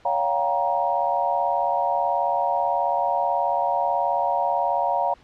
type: chord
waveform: sine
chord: G half-diminished seventh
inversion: second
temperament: just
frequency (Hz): 564.5 / 705.6 / 784 / 940.8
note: Db5 / F5 / G5 / Bb5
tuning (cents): +31 / +18 / 0 / +16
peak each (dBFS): -27 / -24 / -27 / -24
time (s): 0.05-5.14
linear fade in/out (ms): 5
effects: pink hiss -54 dBFS RMS until 5.23 s + low-pass 4000 Hz 12 dB/octave